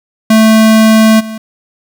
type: tone with level steps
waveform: square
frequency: 220 Hz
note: A3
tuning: in tune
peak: -4 / -21 dBFS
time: 0.3-1.38 s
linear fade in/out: 5 ms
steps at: 1.19 s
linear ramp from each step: 20 ms
effects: 7-bit